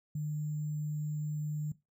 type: tone with sample-and-hold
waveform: sine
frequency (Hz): 150.8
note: D3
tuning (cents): +46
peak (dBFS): -32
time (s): 0.15-1.72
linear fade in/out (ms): 5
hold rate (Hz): 7350
effects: noise-tail reverb RT60 0.2 s tail -17 dB re dry